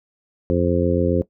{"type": "harmonic tone", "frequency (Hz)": 87.31, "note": "F2", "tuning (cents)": 0, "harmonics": [1, 2, 3, 4, 5, 6], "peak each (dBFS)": [-23, -23, -23, -23, -23, -23], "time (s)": [0.5, 1.22], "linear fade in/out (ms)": 0, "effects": ["noise-tail reverb RT60 0.1 s tail -17 dB re dry"]}